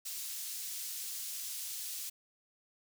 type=high-pass noise; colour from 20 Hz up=pink; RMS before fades=-41 dBFS; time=0.05-2.1 s; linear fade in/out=10 ms; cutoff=5400 Hz; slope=12 dB/octave; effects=none